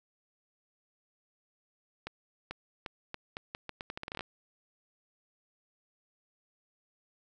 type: accelerating click train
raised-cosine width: 0.3 ms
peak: -22 dBFS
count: 17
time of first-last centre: 2.07-4.208 s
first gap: 440 ms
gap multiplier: 0.8
effects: none